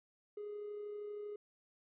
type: tone with amplitude modulation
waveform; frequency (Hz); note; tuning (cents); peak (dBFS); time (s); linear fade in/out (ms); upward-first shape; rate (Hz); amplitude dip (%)
triangle; 415.3; G#4; 0; -37; 0.37-1.36; 5; sine; 32.7; 40
effects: tanh soft clip ceiling -38 dBFS + resampled to 8000 Hz